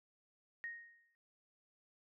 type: tone with exponential decay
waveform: sine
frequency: 1864.7 Hz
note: A#6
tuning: in tune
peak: -39 dBFS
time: 0.64-1.15 s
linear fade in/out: 0 ms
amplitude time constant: 110 ms
effects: none